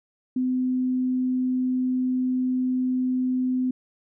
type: tone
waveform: sine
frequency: 254.8 Hz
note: C4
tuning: 46 cents flat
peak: -21 dBFS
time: 0.36-3.71 s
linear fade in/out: 5 ms
effects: none